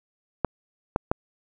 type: clicks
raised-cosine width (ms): 1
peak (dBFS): -7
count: 3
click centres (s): 0.447 / 0.961 / 1.115
effects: none